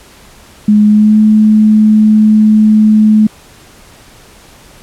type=tone with pitch glide; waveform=sine; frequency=210 to 214.8 Hz; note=G#3 to A3; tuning=+19 to -41 cents; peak=-3 dBFS; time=0.68-3.27 s; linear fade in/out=5 ms; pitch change=+40 cents; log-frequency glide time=0.87-1.18 s; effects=pink hiss -39 dBFS RMS until 4.82 s + low-pass 12000 Hz 12 dB/octave